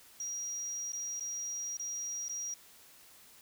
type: tone with dropouts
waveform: sine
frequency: 5730 Hz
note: F8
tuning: 44 cents sharp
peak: -33 dBFS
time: 0.2-2.54 s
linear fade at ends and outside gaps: 2 ms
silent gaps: 0.921-0.932 / 1.197-1.207 / 1.77-1.796 / 2.283-2.295 s
effects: tanh soft clip ceiling -35 dBFS + white hiss -58 dBFS RMS until 3.41 s